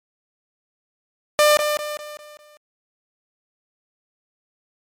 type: tone with echo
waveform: sawtooth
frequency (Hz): 598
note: D5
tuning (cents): +31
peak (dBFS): -8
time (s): 1.39-1.57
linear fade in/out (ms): 0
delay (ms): 200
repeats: 5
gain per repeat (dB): -7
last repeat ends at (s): 2.57
effects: MP3 64 kbps